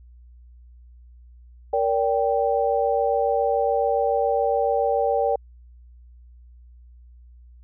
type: chord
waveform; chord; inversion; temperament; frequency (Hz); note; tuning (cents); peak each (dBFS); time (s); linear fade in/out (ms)
sine; G minor; first; equal with one note detuned; 466.2 / 573.3 / 784; Bb4 / D5 / G5; 0 / -42 / 0; -23; 1.73-5.36; 5
effects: added 60 Hz sine -45 dBFS peak until 7.63 s